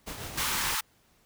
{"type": "noise with tremolo", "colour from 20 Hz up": "pink", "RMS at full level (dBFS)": -37, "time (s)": [0.06, 0.76], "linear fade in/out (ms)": 20, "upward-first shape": "triangle", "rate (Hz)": 6.8, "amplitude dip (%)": 45}
{"type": "high-pass noise", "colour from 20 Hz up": "pink", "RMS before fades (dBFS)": -30, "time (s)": [0.37, 0.81], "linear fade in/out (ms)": 10, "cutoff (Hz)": 850, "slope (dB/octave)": 96}
{"effects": ["pink hiss -65 dBFS RMS until 1.25 s"]}